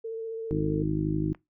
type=tone with vibrato; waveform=sine; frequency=450 Hz; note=A4; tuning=39 cents sharp; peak=-31 dBFS; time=0.04-0.83 s; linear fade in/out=10 ms; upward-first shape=sine; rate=15 Hz; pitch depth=17 cents each way
type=harmonic tone; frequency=51.9 Hz; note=G#1; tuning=in tune; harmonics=1 / 2 / 3 / 4 / 5 / 6 / 7; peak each=-35 / -36 / -29 / -39 / -38 / -29 / -36 dBFS; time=0.51-1.33 s; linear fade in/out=0 ms
type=click; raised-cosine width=0.5 ms; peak=-32 dBFS; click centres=1.348 s
effects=noise-tail reverb RT60 0.2 s tail -22 dB re dry